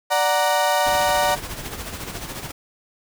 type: chord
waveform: 35% pulse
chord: D augmented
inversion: none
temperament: equal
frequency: 587.3 / 740 / 932.3 Hz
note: D5 / F#5 / A#5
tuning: 0 / 0 / 0 cents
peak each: -20 dBFS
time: 0.1-1.36 s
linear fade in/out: 20 ms
type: noise with tremolo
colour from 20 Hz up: pink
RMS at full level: -30 dBFS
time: 0.86-2.52 s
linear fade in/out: 10 ms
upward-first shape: sine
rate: 14 Hz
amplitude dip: 55%
effects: none